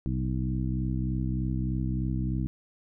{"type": "harmonic tone with a mistuned harmonic", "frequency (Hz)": 63.3, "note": "B1", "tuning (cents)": 43, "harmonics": [1, 2, 3, 4, 5], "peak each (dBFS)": [-31, -30, -33, -37, -37], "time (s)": [0.06, 2.47], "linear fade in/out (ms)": 0, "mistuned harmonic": 1, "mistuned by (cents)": -96, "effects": []}